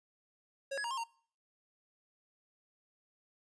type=tone with pitch steps; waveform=square; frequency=549 / 1677 / 942 / 1065 / 923 Hz; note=C#5 / G#6 / A#5 / C6 / A#5; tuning=-17 / +16 / +18 / +30 / -17 cents; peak=-36 dBFS; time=0.71-1.04 s; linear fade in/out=10 ms; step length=66 ms; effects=noise-tail reverb RT60 0.5 s tail -23 dB re dry + resampled to 22050 Hz